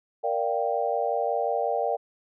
sine chord, G minor seventh, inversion first, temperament equal, 466.2 / 587.3 / 698.5 / 784 Hz, Bb4 / D5 / F5 / G5, 0 / 0 / 0 / 0 cents, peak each -29 dBFS, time 0.23-1.97 s, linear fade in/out 20 ms, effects none

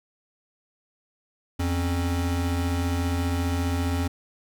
square tone pair together, 85.3 / 270.8 Hz, F2 / C#4, -40 / -40 cents, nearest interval octave + minor sixth, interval 2000 cents, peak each -25 / -30 dBFS, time 1.59-4.08 s, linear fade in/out 10 ms, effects none

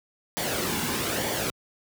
pink noise with flanger, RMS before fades -28 dBFS, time 0.37-1.5 s, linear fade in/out 0 ms, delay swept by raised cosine 0.75 to 1.63 ms, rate 1.1 Hz, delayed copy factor -0.5, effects high-pass 80 Hz 12 dB/octave

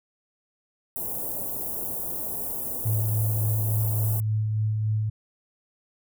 white band-stop noise, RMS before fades -31 dBFS, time 0.96-4.2 s, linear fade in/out 0 ms, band 770 to 11000 Hz, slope 24 dB/octave
sine tone with tremolo, 107.9 Hz, A2, 33 cents flat, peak -21 dBFS, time 2.85-5.1 s, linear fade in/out 10 ms, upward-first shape sine, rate 3.5 Hz, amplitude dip 25%
effects none

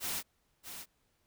white noise with echo, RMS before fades -36 dBFS, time 0-0.23 s, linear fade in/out 50 ms, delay 630 ms, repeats 1, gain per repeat -9 dB, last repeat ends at 0.86 s, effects pink hiss -75 dBFS RMS until 1.26 s

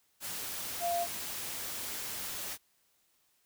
sine tone in noise, 691 Hz, F5, 19 cents flat, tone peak -29 dBFS, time 0.8-1.07 s, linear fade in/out 50 ms, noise white, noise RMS -39 dBFS, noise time 0.2-2.58 s, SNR +7 dB, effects white hiss -72 dBFS RMS until 3.45 s

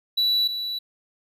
triangle tone pair in turn, 3942 / 3942 Hz, B7 / B7, -4 / -4 cents, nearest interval unison, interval 0 cents, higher neither, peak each -17 / -25 dBFS, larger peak first, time 0.17-0.48 / 0.48-0.79 s, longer neither, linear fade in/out 10 ms, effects none

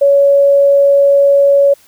sine tone, 561 Hz, C#5, 21 cents sharp, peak -5 dBFS, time 0.01-1.74 s, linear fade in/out 10 ms, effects white hiss -47 dBFS RMS until 1.87 s

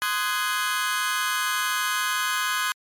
sawtooth chord, Ab dominant seventh, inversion first, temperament just, 1038.3 / 1245.9 / 1495.1 / 1661.2 Hz, C6 / Eb6 / Gb6 / Ab6, -14 / +2 / +18 / 0 cents, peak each -25 dBFS, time 0.02-2.72 s, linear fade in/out 0 ms, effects MP3 64 kbps

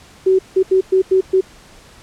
sine tone bursts at uneven times, 377.9 Hz, F#4, 37 cents sharp, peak -9 dBFS, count 6, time 0.26-0.39 / 0.56-0.63 / 0.71-0.81 / 0.92-1.02 / 1.11-1.21 / 1.33-1.41 s, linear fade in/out 10 ms, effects pink hiss -44 dBFS RMS until 2.02 s + low-pass 9000 Hz 12 dB/octave

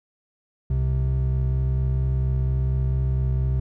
triangle tone pair together, 65.4 / 129.75 Hz, C2 / C3, 0 / -14 cents, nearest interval octave, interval 1186 cents, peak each -20 / -21 dBFS, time 0.7-3.6 s, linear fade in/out 5 ms, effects none

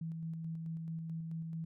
sine tone with tremolo, 163.1 Hz, E3, 18 cents flat, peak -37 dBFS, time 0.01-1.65 s, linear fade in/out 5 ms, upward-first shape square, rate 4.6 Hz, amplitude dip 25%, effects none

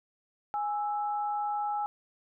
sine tone pair together, 830 / 1317.5 Hz, G#5 / E6, -1 / -1 cents, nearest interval minor sixth, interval 800 cents, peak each -29 / -38 dBFS, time 0.54-1.86 s, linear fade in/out 0 ms, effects none

